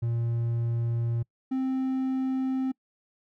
triangle tone pair in turn, 117 / 262.2 Hz, A#2 / C4, +7 / +4 cents, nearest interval octave + major second, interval 1397 cents, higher second, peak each -23 dBFS, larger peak neither, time 0.02-1.23 / 1.51-2.72 s, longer neither, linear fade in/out 10 ms, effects noise-tail reverb RT60 0.1 s tail -26 dB re dry

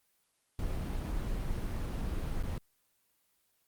brown noise with dropouts, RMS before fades -34 dBFS, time 0.59-2.58 s, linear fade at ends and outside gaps 1 ms, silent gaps 2.427-2.435 s, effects white hiss -74 dBFS RMS until 3.67 s + Opus 24 kbps

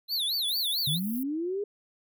square tone with vibrato, 3944 Hz, B7, 3 cents flat, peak -27 dBFS, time 0.08-1 s, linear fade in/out 50 ms, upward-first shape sine, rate 4.5 Hz, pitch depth 260 cents each way
white high-pass noise, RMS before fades -40 dBFS, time 0.48-1.23 s, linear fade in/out 0 ms, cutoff 11000 Hz, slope 48 dB/octave
sine linear sweep, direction up, 134.9 to 418.4 Hz, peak -28 dBFS, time 0.87-1.64 s, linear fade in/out 5 ms
effects none

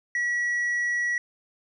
sine tone with tanh clipping, 1930 Hz, B6, 40 cents flat, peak -24 dBFS, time 0.15-1.18 s, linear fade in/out 2 ms, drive 3 dB, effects none

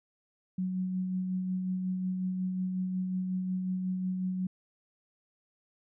sine tone with tremolo, 185 Hz, F#3, in tune, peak -28 dBFS, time 0.58-4.47 s, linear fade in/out 5 ms, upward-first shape sine, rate 5.5 Hz, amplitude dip 30%, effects none

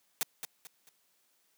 white noise with echo, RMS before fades -30 dBFS, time 0.21-0.23 s, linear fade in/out 0 ms, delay 220 ms, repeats 3, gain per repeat -9 dB, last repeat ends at 0.89 s, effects white hiss -72 dBFS RMS until 1.57 s + high-pass 150 Hz 12 dB/octave

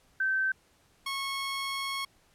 sine / 15% pulse tone pair in turn, 1547 / 1095 Hz, G6 / C#6, -23 / -22 cents, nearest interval tritone, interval 599 cents, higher first, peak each -25 dBFS, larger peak neither, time 0.2-0.52 / 1.06-2.05 s, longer second, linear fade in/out 5 ms, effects pink hiss -65 dBFS RMS until 2.34 s + low-pass 12000 Hz 12 dB/octave

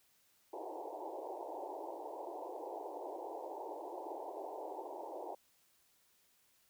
white band-pass noise, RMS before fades -45 dBFS, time 0.53-5.35 s, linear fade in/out 5 ms, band 310 to 940 Hz, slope 96 dB/octave, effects white hiss -72 dBFS RMS until 6.69 s

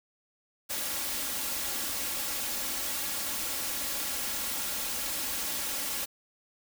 white noise with comb filter, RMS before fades -33 dBFS, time 0.69-6.06 s, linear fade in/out 20 ms, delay 3.6 ms, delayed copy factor +0.55, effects none

